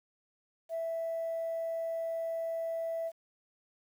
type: tone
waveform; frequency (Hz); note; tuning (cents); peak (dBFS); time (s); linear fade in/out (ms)
sine; 659.3; E5; 0; -31; 0.69-3.12; 50
effects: tanh soft clip ceiling -29 dBFS + 10-bit